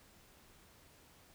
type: silence
effects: pink hiss -63 dBFS RMS until 1.34 s